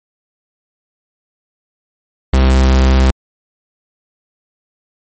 45% pulse tone, 65.4 Hz, C2, in tune, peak -7 dBFS, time 2.33-3.11 s, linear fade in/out 5 ms, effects MP3 32 kbps

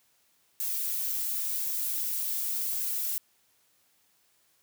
violet noise with flanger, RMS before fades -31 dBFS, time 0.6-3.18 s, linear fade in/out 0 ms, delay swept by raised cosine 1.8 to 3.7 ms, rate 0.93 Hz, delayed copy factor +0.6, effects white hiss -68 dBFS RMS until 4.62 s + high-pass 60 Hz 12 dB/octave

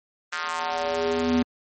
square tone with high-pass filter sweep, 82.41 Hz, E2, in tune, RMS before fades -25 dBFS, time 0.32-1.43 s, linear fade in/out 10 ms, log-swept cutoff 1500 to 220 Hz, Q 2.9, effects MP3 32 kbps

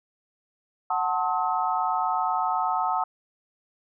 sine chord, F# diminished seventh, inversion none, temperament just, 740 / 888 / 1065.6 / 1278.7 Hz, F#5 / A5 / C6 / Eb6, 0 / +16 / +31 / +47 cents, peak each -27 / -27 / -32 / -28 dBFS, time 0.9-3.04 s, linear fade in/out 5 ms, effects none

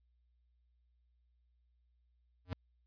square tone with exponential growth, 90.4 Hz, F#2, 40 cents flat, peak -33 dBFS, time 2.45-2.53 s, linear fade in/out 0 ms, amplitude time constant 16 ms, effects added 60 Hz sine -70 dBFS peak until 2.86 s + resampled to 11025 Hz

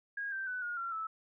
sine tone with pitch steps, 1636 / 1564.8 / 1496.8 / 1431.6 / 1369.4 / 1309.8 Hz, G#6 / G6 / F#6 / F6 / F6 / E6, -26 / -4 / +20 / +42 / -34 / -11 cents, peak -35 dBFS, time 0.17-1.07 s, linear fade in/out 5 ms, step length 150 ms, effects none

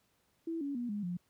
sine tone with pitch steps, 329.6 / 282 / 241.3 / 206.4 / 176.63 Hz, E4 / C#4 / B3 / G#3 / F3, 0 / +30 / -40 / -10 / +20 cents, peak -34 dBFS, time 0.47-1.17 s, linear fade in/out 5 ms, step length 140 ms, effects pink hiss -74 dBFS RMS until 1.29 s + high-pass 60 Hz 12 dB/octave

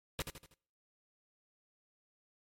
pink noise with echo, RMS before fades -36 dBFS, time 0.19-0.22 s, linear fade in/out 0 ms, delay 80 ms, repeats 4, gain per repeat -7 dB, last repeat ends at 0.54 s, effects noise-tail reverb RT60 0.6 s tail -25 dB re dry + MP3 64 kbps

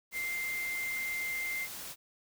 sine tone in noise, 2093 Hz, C7, in tune, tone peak -33 dBFS, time 0.12-1.68 s, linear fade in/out 50 ms, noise white, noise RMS -43 dBFS, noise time 0.11-1.96 s, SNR +7 dB, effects none

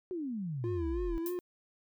sine exponential sweep, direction down, 380.3 to 36.25 Hz, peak -34 dBFS, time 0.11-1.18 s, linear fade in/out 0 ms
triangle tone with vibrato, 343.6 Hz, F4, 28 cents flat, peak -31 dBFS, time 0.64-1.39 s, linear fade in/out 0 ms, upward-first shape sine, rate 3.2 Hz, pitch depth 74 cents each way
violet noise with exponential decay, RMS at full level -37 dBFS, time 1.26-1.41 s, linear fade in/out 2 ms, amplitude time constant 31 ms
effects none

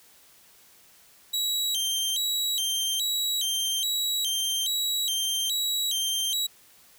sawtooth tone with vibrato, 3500 Hz, A7, 10 cents flat, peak -22 dBFS, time 1.33-6.47 s, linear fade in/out 10 ms, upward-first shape square, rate 1.2 Hz, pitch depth 180 cents each way, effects white hiss -56 dBFS RMS until 6.98 s

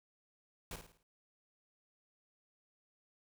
pink noise with echo, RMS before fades -44 dBFS, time 0.71-0.76 s, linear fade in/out 2 ms, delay 54 ms, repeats 5, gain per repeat -7 dB, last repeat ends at 1.03 s, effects none

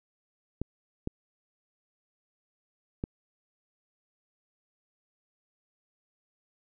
clicks, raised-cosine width 3 ms, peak -18 dBFS, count 3, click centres 0.616 / 1.074 / 3.039 s, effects none

